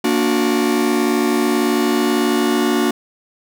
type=chord; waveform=45% pulse; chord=Bb augmented; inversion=none; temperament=just; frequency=233.1 / 291.4 / 364.2 Hz; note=Bb3 / D4 / F#4; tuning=0 / -13 / -27 cents; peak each=-19 dBFS; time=0.04-2.91 s; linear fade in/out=5 ms; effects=none